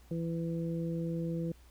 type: harmonic tone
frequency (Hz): 166.5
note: E3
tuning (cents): +18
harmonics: 1 / 2 / 3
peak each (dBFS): -33 / -39 / -41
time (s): 0.11-1.52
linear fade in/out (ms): 2
effects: added 61 Hz sine -56 dBFS peak until 1.7 s + pink hiss -64 dBFS RMS until 1.7 s